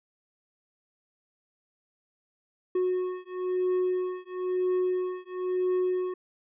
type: beating tone pair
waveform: triangle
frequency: 365.7 / 366.7 Hz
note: F#4 / F#4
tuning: -20 / -15 cents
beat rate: 1 Hz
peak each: -27 dBFS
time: 2.75-6.14 s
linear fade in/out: 5 ms
effects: resampled to 8000 Hz